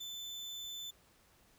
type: tone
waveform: 35% pulse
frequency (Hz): 3520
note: A7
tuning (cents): 0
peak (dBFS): -40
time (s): 0-0.91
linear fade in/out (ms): 10
effects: pink hiss -67 dBFS RMS until 1.58 s